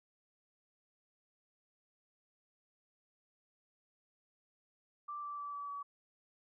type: tone with pitch steps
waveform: sine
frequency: 1174.7 / 1165.9 / 1157.2 / 1148.5 / 1139.9 Hz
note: D6 / D6 / D6 / D6 / C#6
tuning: 0 / -13 / -26 / -39 / +48 cents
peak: -40 dBFS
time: 5.08-5.83 s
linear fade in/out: 10 ms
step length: 150 ms
effects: none